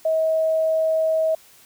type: tone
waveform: sine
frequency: 639 Hz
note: D#5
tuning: 46 cents sharp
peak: -17 dBFS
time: 0.05-1.35 s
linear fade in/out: 5 ms
effects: white hiss -51 dBFS RMS until 1.65 s